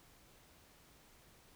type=silence; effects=pink hiss -64 dBFS RMS until 1.55 s